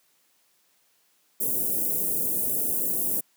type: band-stop noise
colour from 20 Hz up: white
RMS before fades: -26 dBFS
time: 1.4-3.21 s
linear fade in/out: 10 ms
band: 520 to 10000 Hz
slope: 24 dB/octave
effects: white hiss -66 dBFS RMS until 3.36 s + high-pass 150 Hz 12 dB/octave